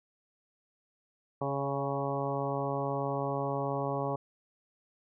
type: harmonic tone with a mistuned harmonic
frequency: 138.59 Hz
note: C#3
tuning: in tune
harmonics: 1 / 2 / 3 / 4 / 5 / 6 / 7 / 8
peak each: -36 / -39 / -37 / -36 / -39 / -39 / -41 / -40 dBFS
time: 1.41-4.16 s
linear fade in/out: 5 ms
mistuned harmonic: 4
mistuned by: +19 cents
effects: none